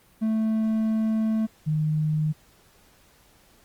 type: tone pair in turn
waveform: triangle / sine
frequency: 220 / 153.91 Hz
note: A3 / D#3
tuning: 0 / -18 cents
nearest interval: tritone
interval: 618 cents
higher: first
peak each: -19 / -21 dBFS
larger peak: first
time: 0.21-1.47 / 1.66-2.33 s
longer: first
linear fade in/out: 20 ms
effects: pink hiss -58 dBFS RMS until 3.64 s + Opus 32 kbps